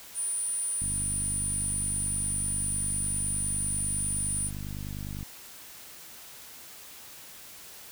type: tone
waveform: sine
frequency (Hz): 9397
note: D9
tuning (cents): 0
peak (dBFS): -28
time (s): 0.14-4.51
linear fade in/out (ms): 50
type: click train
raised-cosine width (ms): 5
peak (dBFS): -26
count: 221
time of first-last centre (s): 0.82-5.229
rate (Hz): 49.9
effects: white hiss -47 dBFS RMS until 7.91 s